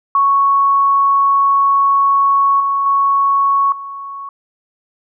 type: tone with level steps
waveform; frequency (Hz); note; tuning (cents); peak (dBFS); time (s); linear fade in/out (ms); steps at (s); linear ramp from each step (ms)
sine; 1108.7; C#6; 0; -9 / -13 / -10 / -25; 0.15-4.29; 2; 2.6 / 2.86 / 3.72; 2
effects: none